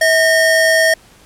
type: tone pair together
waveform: square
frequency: 646 / 1829 Hz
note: E5 / A#6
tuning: -35 / -33 cents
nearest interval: octave + tritone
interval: 1802 cents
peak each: -13 dBFS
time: 0.01-0.94 s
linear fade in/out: 5 ms
effects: pink hiss -46 dBFS RMS until 1.25 s + low-pass 12000 Hz 12 dB/octave